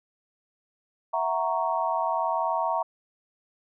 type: chord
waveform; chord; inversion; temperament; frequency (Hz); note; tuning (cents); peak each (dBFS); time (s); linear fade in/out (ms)
sine; F# dominant seventh; third; equal; 659.3 / 740 / 932.3 / 1108.7; E5 / F#5 / A#5 / C#6; 0 / 0 / 0 / 0; -29 / -31 / -27 / -31; 1.13-2.83; 10
effects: none